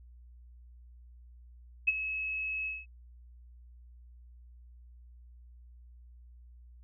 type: tone with ADSR envelope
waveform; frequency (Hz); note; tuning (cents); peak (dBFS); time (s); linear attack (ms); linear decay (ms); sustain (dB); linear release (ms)
sine; 2578; E7; -39; -20; 1.87-2.86; 13; 30; -12; 200
effects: added 60 Hz sine -51 dBFS peak until 6.83 s